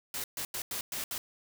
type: noise bursts at uneven times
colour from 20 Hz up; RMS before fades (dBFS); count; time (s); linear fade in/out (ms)
white; -36; 6; 0.14-0.24 / 0.37-0.45 / 0.54-0.62 / 0.71-0.81 / 0.92-1.04 / 1.11-1.18; 2
effects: none